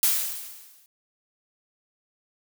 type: noise with exponential decay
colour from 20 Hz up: blue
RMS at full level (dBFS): -19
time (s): 0.03-0.86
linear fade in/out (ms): 1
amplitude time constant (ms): 180
effects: none